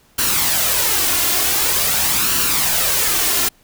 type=noise with flanger; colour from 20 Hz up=white; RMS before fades=-17 dBFS; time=0.18-3.49 s; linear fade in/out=10 ms; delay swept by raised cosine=0.69 to 2.89 ms; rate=0.46 Hz; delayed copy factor=+0.5; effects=pink hiss -54 dBFS RMS until 3.63 s